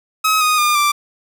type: tone with pitch steps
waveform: sawtooth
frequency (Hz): 1276 / 1241.8 / 1208.6 / 1176.2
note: D#6 / D#6 / D6 / D6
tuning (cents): +43 / -4 / +49 / +2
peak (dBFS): -9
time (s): 0.24-0.92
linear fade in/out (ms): 10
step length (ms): 170
effects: none